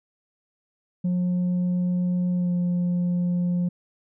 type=tone with pitch glide; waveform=sine; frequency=179.2 to 176.73 Hz; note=F3 to F3; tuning=+45 to +21 cents; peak=-18 dBFS; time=1.04-3.69 s; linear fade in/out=10 ms; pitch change=-24 cents; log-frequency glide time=2.34-2.51 s; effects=tanh soft clip ceiling -20 dBFS